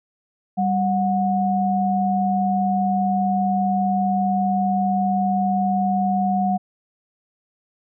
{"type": "tone pair together", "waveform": "sine", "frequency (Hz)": [194.9, 730.1], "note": ["G3", "F#5"], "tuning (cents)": [-10, -23], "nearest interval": "octave + major seventh", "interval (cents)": 2287, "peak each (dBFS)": -20, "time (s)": [0.57, 6.58], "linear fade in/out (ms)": 20, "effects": []}